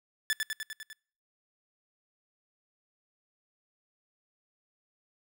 sawtooth tone with echo, 1740 Hz, A6, 20 cents flat, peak -22 dBFS, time 0.3-0.33 s, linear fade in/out 0 ms, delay 100 ms, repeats 6, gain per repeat -3 dB, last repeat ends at 0.93 s, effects noise-tail reverb RT60 0.5 s tail -26 dB re dry

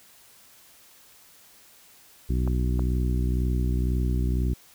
harmonic tone, 62 Hz, B1, 7 cents sharp, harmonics 1 / 2 / 3 / 4 / 5 / 6, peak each -23 / -29 / -33 / -35 / -37 / -39 dBFS, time 2.29-4.54 s, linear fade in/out 10 ms
clicks, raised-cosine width 1 ms, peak -21 dBFS, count 2, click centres 2.476 / 2.794 s
effects white hiss -54 dBFS RMS until 4.74 s

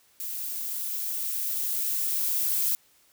violet noise with level ramp, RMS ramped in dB -34 to -25 dBFS, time 0.2-2.75 s, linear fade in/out 0 ms, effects white hiss -62 dBFS RMS until 3.12 s

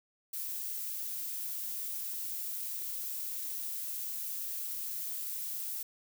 violet noise, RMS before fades -38 dBFS, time 0.33-5.83 s, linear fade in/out 5 ms, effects none

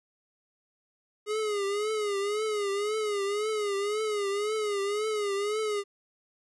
square tone with vibrato, 415.3 Hz, G#4, in tune, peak -28 dBFS, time 1.26-5.84 s, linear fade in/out 50 ms, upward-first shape triangle, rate 1.9 Hz, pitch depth 99 cents each way, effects resampled to 24000 Hz + 11-bit

